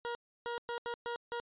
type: tone bursts at uneven times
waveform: 20% pulse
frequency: 474.3 Hz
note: A#4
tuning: 30 cents sharp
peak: -31 dBFS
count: 6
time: 0.05-0.15 / 0.46-0.58 / 0.69-0.78 / 0.86-0.94 / 1.06-1.16 / 1.32-1.4 s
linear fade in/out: 0 ms
effects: resampled to 8000 Hz